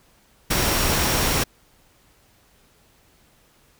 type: tone in noise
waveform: sine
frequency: 5588 Hz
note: F8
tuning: in tune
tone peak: -32 dBFS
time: 0.5-1.44 s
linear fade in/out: 10 ms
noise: pink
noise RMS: -21 dBFS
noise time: 0.5-1.44 s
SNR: -14 dB
effects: pink hiss -58 dBFS RMS until 3.79 s